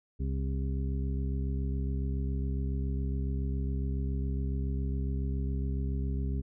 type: harmonic tone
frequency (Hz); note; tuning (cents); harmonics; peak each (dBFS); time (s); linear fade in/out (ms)
67.2; C2; +47; 1 / 2 / 3 / 4 / 6; -30 / -36 / -40 / -42 / -46; 0.19-6.42; 20
effects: none